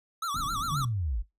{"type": "tone with vibrato", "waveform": "square", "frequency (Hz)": 1244.5, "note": "D#6", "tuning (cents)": 0, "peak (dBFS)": -30, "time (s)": [0.22, 0.85], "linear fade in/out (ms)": 5, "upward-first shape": "sine", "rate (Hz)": 7.5, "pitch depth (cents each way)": 180}
{"type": "low-pass noise", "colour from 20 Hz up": "pink", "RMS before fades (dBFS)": -39, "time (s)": [0.34, 0.86], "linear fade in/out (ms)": 5, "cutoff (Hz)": 310, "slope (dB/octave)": 96}
{"type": "linear sweep", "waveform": "sine", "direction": "down", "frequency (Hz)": [155.56, 42], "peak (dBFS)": -27, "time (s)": [0.71, 1.23], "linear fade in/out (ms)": 20}
{"effects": ["noise-tail reverb RT60 0.2 s tail -21 dB re dry", "resampled to 32000 Hz"]}